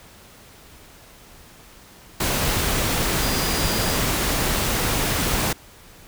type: tone in noise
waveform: sine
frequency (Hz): 4860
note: D#8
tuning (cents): -42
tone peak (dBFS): -31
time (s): 3.22-3.97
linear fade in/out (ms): 5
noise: pink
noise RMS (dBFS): -22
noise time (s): 2.2-5.53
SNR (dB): -12
effects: pink hiss -47 dBFS RMS until 6.07 s